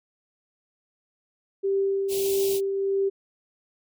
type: tone with tremolo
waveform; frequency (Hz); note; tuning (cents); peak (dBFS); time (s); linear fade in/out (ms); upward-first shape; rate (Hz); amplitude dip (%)
sine; 392; G4; 0; -20; 1.63-3.1; 20; triangle; 1.6; 40
type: band-stop noise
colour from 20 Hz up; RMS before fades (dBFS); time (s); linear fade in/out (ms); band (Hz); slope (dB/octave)
white; -33; 2.08-2.61; 50; 830 to 2500; 48
effects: none